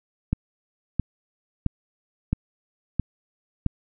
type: click train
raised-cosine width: 5 ms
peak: -9 dBFS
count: 6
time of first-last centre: 0.33-3.663 s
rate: 1.5 Hz
effects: none